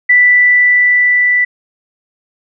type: tone with level ramp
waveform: sine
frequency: 1975.5 Hz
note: B6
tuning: in tune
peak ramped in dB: -4 to -8 dBFS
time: 0.09-1.45 s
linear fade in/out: 10 ms
effects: none